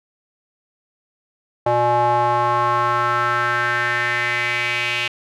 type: tone with band-pass filter sweep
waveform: square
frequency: 120.3 Hz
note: B2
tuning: 45 cents flat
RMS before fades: -19 dBFS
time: 1.66-5.08 s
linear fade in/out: 5 ms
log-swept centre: 730 to 2700 Hz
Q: 3.8
effects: none